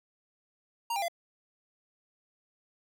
square tone with pitch steps, 932.3 / 797.7 / 682.5 Hz, A#5 / G5 / F5, 0 / +30 / -40 cents, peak -30 dBFS, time 0.9-1.083 s, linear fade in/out 5 ms, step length 61 ms, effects none

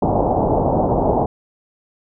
white low-pass noise, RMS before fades -17 dBFS, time 0.02-1.26 s, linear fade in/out 5 ms, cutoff 860 Hz, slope 48 dB/octave, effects none

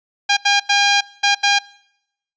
10% pulse tone bursts at uneven times, 808 Hz, G#5, 48 cents flat, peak -4 dBFS, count 5, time 0.29-0.37 / 0.45-0.6 / 0.69-1.01 / 1.23-1.35 / 1.43-1.59 s, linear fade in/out 10 ms, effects noise-tail reverb RT60 0.8 s tail -24 dB re dry + resampled to 16000 Hz

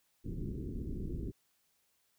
pink low-pass noise, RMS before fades -39 dBFS, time 0.24-1.32 s, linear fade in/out 20 ms, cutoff 390 Hz, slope 48 dB/octave, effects white hiss -75 dBFS RMS until 2.18 s

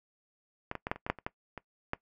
clicks, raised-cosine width 0.5 ms, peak -19 / -21 / -18 / -14 / -28 / -21 / -12 / -30 / -18 / -25 / -16 dBFS, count 11, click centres 0.714 / 0.753 / 0.869 / 0.915 / 0.96 / 1.065 / 1.1 / 1.187 / 1.265 / 1.577 / 1.934 s, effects noise-tail reverb RT60 0.1 s tail -20 dB re dry

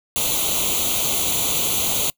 white noise with comb filter, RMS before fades -21 dBFS, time 0.16-2.1 s, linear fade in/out 0 ms, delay 0.29 ms, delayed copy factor +0.9, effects noise-tail reverb RT60 0.1 s tail -24 dB re dry

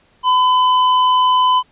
triangle tone with hard clipping, 1009 Hz, B5, 37 cents sharp, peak -12 dBFS, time 0.23-1.63 s, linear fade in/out 50 ms, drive 13 dB, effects pink hiss -55 dBFS RMS until 1.71 s + resampled to 8000 Hz

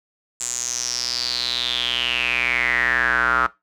square tone with band-pass filter sweep, 61.1 Hz, B1, 18 cents flat, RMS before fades -22 dBFS, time 0.4-3.47 s, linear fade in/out 10 ms, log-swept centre 7500 to 1300 Hz, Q 8, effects noise-tail reverb RT60 0.2 s tail -18 dB re dry

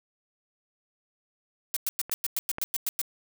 blue noise bursts, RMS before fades -28 dBFS, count 11, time 1.74-3.015 s, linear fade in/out 0 ms, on 25 ms, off 100 ms
clicks, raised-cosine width 0.5 ms, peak -26 / -18 dBFS, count 2, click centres 2.096 / 2.584 s
effects none

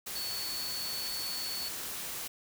sine tone in noise, 4435 Hz, C#8, in tune, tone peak -36 dBFS, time 0.15-1.69 s, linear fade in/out 10 ms, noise white, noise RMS -39 dBFS, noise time 0.06-2.28 s, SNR 0 dB, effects none

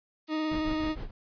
violet noise, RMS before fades -42 dBFS, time 0.27-0.84 s, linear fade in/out 10 ms
40% pulse tone with vibrato, 311.1 Hz, D#4, in tune, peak -27 dBFS, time 0.28-0.96 s, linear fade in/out 50 ms, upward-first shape sine, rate 18 Hz, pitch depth 17 cents each way
brown noise with tremolo, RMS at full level -34 dBFS, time 0.51-1.11 s, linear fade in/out 5 ms, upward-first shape sine, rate 6.5 Hz, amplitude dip 80%
effects resampled to 11025 Hz

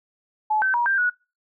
sine tone with pitch steps, 858 / 1540 / 955 / 1582 / 1463 Hz, A5 / G6 / A#5 / G6 / F#6, -44 / -31 / +42 / +15 / -20 cents, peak -18 dBFS, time 0.5-1.1 s, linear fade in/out 10 ms, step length 120 ms, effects noise-tail reverb RT60 0.3 s tail -25 dB re dry

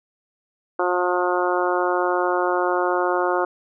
harmonic tone, 179.1 Hz, F3, 44 cents sharp, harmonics 2 / 3 / 4 / 5 / 6 / 7 / 8, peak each -23 / -25 / -26 / -27 / -28 / -28 / -29 dBFS, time 0.79-3.45 s, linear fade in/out 5 ms, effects none

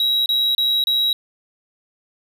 triangle tone bursts, 3858 Hz, B7, 41 cents flat, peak -14 dBFS, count 4, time 0-1.13 s, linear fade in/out 2 ms, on 260 ms, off 30 ms, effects none

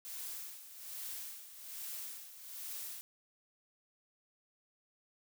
blue noise with tremolo, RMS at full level -43 dBFS, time 0.05-3.01 s, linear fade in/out 0 ms, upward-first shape sine, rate 1.2 Hz, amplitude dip 70%, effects none

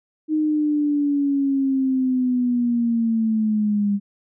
sine linear sweep, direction down, 311.1 to 200 Hz, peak -17 dBFS, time 0.28-4 s, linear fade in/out 50 ms, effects none

